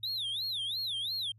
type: tone with vibrato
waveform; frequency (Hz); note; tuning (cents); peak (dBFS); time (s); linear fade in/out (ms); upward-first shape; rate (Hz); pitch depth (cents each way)
triangle; 3682; A#7; -22; -31; 0.03-1.32; 5; sine; 2.9; 270
effects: added 108 Hz sine -56 dBFS peak until 1.38 s + resampled to 32000 Hz